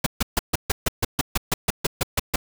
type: noise bursts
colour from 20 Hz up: pink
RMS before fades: -20 dBFS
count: 15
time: 0.04-2.36 s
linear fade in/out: 5 ms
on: 24 ms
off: 140 ms
effects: none